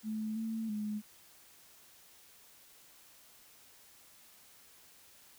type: tone with pitch steps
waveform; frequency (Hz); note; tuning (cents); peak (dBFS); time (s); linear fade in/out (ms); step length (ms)
sine; 217 / 223.2 / 210.9; A3 / A3 / G#3; -24 / +25 / +27; -34; 0.03-1.02; 50; 330
effects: white hiss -60 dBFS RMS until 5.38 s